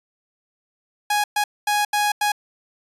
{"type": "tone bursts at uneven times", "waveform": "sawtooth", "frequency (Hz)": 830.6, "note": "G#5", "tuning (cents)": 0, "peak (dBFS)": -14, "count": 5, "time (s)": [[1.1, 1.24], [1.36, 1.44], [1.67, 1.85], [1.93, 2.12], [2.21, 2.32]], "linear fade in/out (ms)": 5, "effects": ["resampled to 32000 Hz"]}